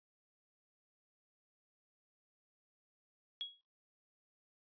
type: tone with exponential decay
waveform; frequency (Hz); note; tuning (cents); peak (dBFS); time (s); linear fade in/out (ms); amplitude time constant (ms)
sine; 3322; G#7; 0; -35; 3.41-3.61; 0; 43
effects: noise-tail reverb RT60 0.3 s tail -21 dB re dry + resampled to 11025 Hz